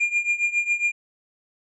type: tone with tremolo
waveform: triangle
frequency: 2408 Hz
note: D7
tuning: 43 cents sharp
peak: -15 dBFS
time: 0-0.92 s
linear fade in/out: 10 ms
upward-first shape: triangle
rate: 7.3 Hz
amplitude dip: 90%
effects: resampled to 24000 Hz